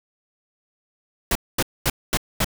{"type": "noise bursts", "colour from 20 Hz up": "pink", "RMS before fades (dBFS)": -20, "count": 5, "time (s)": [1.31, 2.445], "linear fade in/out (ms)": 2, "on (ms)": 43, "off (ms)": 230, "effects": []}